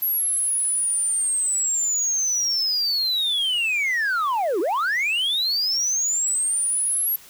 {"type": "linear two-way sweep", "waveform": "sine", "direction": "down then up", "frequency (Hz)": [11690, 314, 11690], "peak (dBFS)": -17, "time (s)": [0.02, 7.16], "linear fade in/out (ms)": 5, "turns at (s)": 4.6, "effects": ["tanh soft clip ceiling -19 dBFS", "white hiss -47 dBFS RMS until 7.29 s"]}